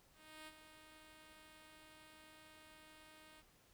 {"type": "tone with ADSR envelope", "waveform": "5% pulse", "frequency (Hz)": 311.1, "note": "D#4", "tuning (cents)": 0, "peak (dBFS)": -40, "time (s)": [0.12, 3.43], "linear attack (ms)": 350, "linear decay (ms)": 43, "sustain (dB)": -9, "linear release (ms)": 39, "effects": ["pink hiss -70 dBFS RMS until 3.73 s"]}